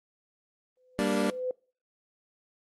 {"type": "tone with exponential growth", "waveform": "sine", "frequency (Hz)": 507, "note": "B4", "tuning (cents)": 45, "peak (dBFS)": -26, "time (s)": [0.77, 1.51], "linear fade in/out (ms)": 2, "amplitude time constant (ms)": 160}
{"type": "chord", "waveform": "25% pulse", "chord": "G minor", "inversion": "none", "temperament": "equal", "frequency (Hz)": [196, 233.1, 293.7], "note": ["G3", "Bb3", "D4"], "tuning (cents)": [0, 0, 0], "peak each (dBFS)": -26, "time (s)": [0.99, 1.3], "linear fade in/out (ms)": 0}
{"effects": ["noise-tail reverb RT60 0.4 s tail -24 dB re dry", "Opus 32 kbps"]}